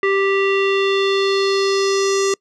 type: tone with low-pass filter sweep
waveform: square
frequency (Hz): 392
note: G4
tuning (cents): 0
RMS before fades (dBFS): -17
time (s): 0.03-2.34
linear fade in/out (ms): 2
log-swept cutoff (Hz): 2200 to 6700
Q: 3.2
effects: noise-tail reverb RT60 0.1 s tail -26 dB re dry